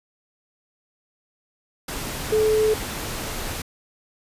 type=tone in noise; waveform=sine; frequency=432.3 Hz; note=A4; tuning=31 cents flat; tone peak=-16 dBFS; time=2.32-2.74 s; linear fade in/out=5 ms; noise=pink; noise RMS=-30 dBFS; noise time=1.88-3.62 s; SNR=+11 dB; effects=resampled to 32000 Hz